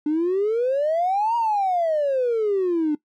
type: exponential two-way sweep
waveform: triangle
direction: up then down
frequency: 292.9 to 953 to 292.9 Hz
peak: -15 dBFS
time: 0.06-2.95 s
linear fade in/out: 5 ms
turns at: 1.36 s
effects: noise-tail reverb RT60 0.1 s tail -21 dB re dry + tanh soft clip ceiling -16 dBFS